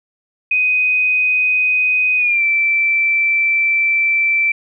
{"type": "tone with pitch glide", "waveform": "sine", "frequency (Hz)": [2502, 2334], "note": ["D#7", "D7"], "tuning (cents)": [9, -11], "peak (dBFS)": -12, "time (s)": [0.51, 4.52], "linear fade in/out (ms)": 5, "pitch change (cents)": -120, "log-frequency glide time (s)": [2.17, 2.43], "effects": []}